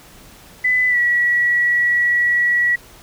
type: tone with pitch glide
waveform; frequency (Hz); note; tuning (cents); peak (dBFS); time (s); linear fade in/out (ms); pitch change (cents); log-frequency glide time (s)
sine; 2003 to 1932.5; B6 to B6; +24 to -38; -13; 0.64-2.76; 10; -62; 0.88-0.98
effects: pink hiss -44 dBFS RMS until 3.02 s